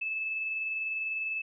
sine tone with tremolo, 2616 Hz, E7, 14 cents flat, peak -29 dBFS, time 0.01-1.42 s, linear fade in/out 10 ms, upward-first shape sine, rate 20 Hz, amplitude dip 30%, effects none

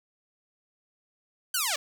5% pulse linear sweep, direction down, 1568 to 541 Hz, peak -14 dBFS, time 1.54-1.76 s, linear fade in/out 5 ms, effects none

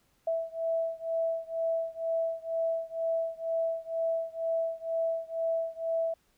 sine beating tone pair, 657 / 659.1 Hz, E5 / E5, -6 / 0 cents, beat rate 2.1 Hz, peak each -31 / -32 dBFS, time 0.27-6.14 s, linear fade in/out 5 ms, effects pink hiss -70 dBFS RMS until 6.37 s

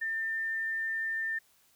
sine tone, 1797 Hz, A6, 36 cents sharp, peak -30 dBFS, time 0.01-1.39 s, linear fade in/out 10 ms, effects white hiss -66 dBFS RMS until 1.75 s

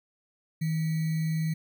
sine tone with sample-and-hold, 159.8 Hz, D#3, 47 cents sharp, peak -25 dBFS, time 0.61-1.54 s, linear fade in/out 10 ms, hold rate 2100 Hz, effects none

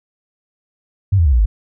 sine tone with pitch steps, 98 / 83.37 / 70.92 / 60.33 / 51.32 Hz, G2 / E2 / C#2 / B1 / G#1, 0 / +20 / +40 / -40 / -20 cents, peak -9 dBFS, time 1.12-1.46 s, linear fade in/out 10 ms, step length 68 ms, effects none

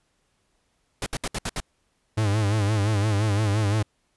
pink noise bursts, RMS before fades -28 dBFS, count 6, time 1.02-1.602 s, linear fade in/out 2 ms, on 42 ms, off 66 ms
45% pulse tone with vibrato, 104.6 Hz, G#2, 13 cents sharp, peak -20 dBFS, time 2.17-3.83 s, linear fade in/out 10 ms, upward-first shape sine, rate 5.8 Hz, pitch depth 92 cents each way
effects pink hiss -70 dBFS RMS until 4.16 s + resampled to 24000 Hz

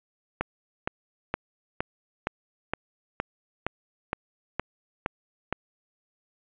click train, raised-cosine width 0.5 ms, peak -11 dBFS, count 12, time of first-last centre 0.41-5.526 s, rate 2.15 Hz, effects resampled to 8000 Hz + 8-bit

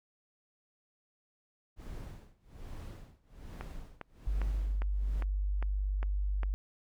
brown noise with tremolo, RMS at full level -43 dBFS, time 1.76-5.25 s, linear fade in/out 50 ms, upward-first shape sine, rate 1.2 Hz, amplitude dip 95%
click train, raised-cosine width 0.5 ms, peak -25 dBFS, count 8, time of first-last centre 3.61-6.433 s, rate 2.48 Hz
sine tone, 49.23 Hz, G1, 8 cents sharp, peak -29 dBFS, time 4.27-6.54 s, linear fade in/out 0 ms
effects none

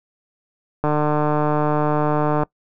click train, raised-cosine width 1 ms, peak -6 dBFS, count 240, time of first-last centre 0.84-2.433 s, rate 150 Hz, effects noise-tail reverb RT60 0.1 s tail -23 dB re dry

